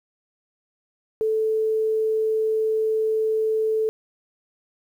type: tone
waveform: sine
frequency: 438.3 Hz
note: A4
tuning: 7 cents flat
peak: -19 dBFS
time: 1.21-3.89 s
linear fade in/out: 0 ms
effects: 9-bit